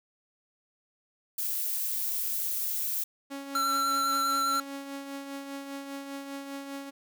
violet noise, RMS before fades -31 dBFS, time 1.38-3.04 s, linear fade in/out 5 ms
sawtooth tone with tremolo, 277.2 Hz, C#4, in tune, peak -31 dBFS, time 3.3-6.91 s, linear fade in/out 20 ms, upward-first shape triangle, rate 5 Hz, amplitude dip 50%
square tone with vibrato, 1354 Hz, E6, 46 cents sharp, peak -26 dBFS, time 3.55-4.6 s, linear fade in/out 2 ms, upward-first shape sine, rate 10 Hz, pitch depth 15 cents each way
effects none

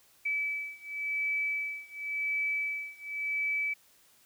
sine beating tone pair, 2300 / 2300.92 Hz, D7 / D7, -37 / -36 cents, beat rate 0.92 Hz, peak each -33 / -34 dBFS, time 0.25-3.74 s, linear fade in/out 10 ms, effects white hiss -63 dBFS RMS until 4.25 s

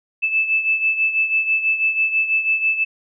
sine beating tone pair, 2625 / 2631.1 Hz, E7 / E7, -8 / -4 cents, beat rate 6.1 Hz, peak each -17 / -23 dBFS, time 0.22-2.85 s, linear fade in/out 20 ms, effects none

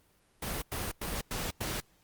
pink noise bursts, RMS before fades -35 dBFS, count 5, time 0.42-1.804 s, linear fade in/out 5 ms, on 200 ms, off 96 ms, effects pink hiss -67 dBFS RMS until 2.03 s + Opus 32 kbps

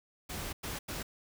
pink noise bursts at uneven times, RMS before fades -39 dBFS, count 3, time 0.29-0.53 / 0.63-0.79 / 0.88-1.03 s, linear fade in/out 10 ms, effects none

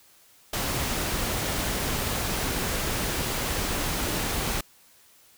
pink noise, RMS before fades -28 dBFS, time 0.53-4.61 s, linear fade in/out 5 ms, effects white hiss -57 dBFS RMS until 5.37 s

